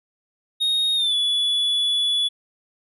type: tone with pitch glide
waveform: triangle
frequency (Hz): 3729 to 3420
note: A#7 to A7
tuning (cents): 0 to -50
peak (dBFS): -17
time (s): 0.6-2.29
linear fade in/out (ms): 20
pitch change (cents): -150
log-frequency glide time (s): 0.95-1.15
effects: resampled to 32000 Hz